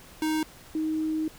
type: tone pair in turn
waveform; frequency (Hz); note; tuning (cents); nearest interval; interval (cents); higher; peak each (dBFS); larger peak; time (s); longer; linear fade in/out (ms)
square / sine; 312.1 / 313.9; D#4 / D#4; +5 / +15; unison; 10; second; -25 / -25; neither; 0.22-0.43 / 0.75-1.28; second; 2
effects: pink hiss -50 dBFS RMS until 1.38 s